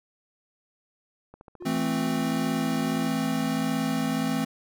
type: click train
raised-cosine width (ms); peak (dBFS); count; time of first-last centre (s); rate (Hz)
1; -32; 7; 1.34-1.766; 14.1
type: tone with vibrato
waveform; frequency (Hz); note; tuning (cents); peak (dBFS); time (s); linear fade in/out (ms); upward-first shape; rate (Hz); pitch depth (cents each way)
triangle; 349.2; F4; 0; -35; 1.6-3.08; 10; sine; 2.5; 76
type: chord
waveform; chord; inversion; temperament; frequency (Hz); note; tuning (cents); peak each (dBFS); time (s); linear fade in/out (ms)
square; A minor; second; equal; 164.81 / 220 / 261.6; E3 / A3 / C4; 0 / 0 / 0; -32 / -30 / -28; 1.65-4.45; 10
effects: none